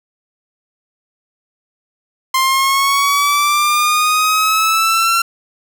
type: linear sweep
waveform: sawtooth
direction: up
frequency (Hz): 1046.5 to 1364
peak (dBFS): -8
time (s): 2.34-5.22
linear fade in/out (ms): 5
effects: none